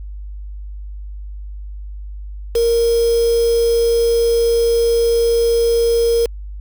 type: tone with quantisation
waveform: sine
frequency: 465.4 Hz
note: A#4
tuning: 3 cents flat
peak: -12 dBFS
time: 2.55-6.26 s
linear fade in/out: 5 ms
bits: 4
effects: added 50 Hz sine -27 dBFS peak until 6.6 s